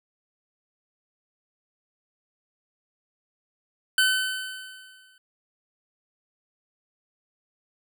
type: tone with exponential decay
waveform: 25% pulse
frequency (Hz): 1520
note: F#6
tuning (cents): +46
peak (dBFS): -13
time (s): 3.98-5.18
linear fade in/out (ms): 2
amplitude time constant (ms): 260
effects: none